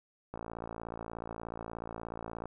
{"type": "click train", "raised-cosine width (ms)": 1, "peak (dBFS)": -26, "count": 121, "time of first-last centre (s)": [0.34, 2.456], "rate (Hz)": 56.7, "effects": []}